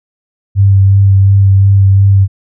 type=tone with vibrato; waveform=sine; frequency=98 Hz; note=G2; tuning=in tune; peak=-3 dBFS; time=0.55-2.28 s; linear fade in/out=50 ms; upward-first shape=sine; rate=2.8 Hz; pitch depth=17 cents each way; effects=none